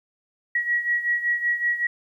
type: beating tone pair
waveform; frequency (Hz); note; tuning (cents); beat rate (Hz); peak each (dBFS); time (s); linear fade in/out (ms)
sine; 1914 / 1919.3; A#6 / B6; +45 / -50; 5.3; -22 / -27; 0.55-1.87; 5
effects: 10-bit